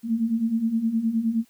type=beating tone pair; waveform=sine; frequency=220 / 229.6 Hz; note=A3 / A#3; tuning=0 / -26 cents; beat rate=9.6 Hz; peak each=-27 / -22 dBFS; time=0.03-1.45 s; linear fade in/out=50 ms; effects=white hiss -61 dBFS RMS until 1.49 s